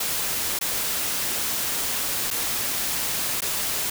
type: noise with dropouts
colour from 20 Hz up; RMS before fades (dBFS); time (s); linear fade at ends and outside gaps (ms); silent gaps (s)
white; -26; 0-3.9; 5; 0.59-0.61 / 2.305-2.31 / 3.407-3.419
effects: none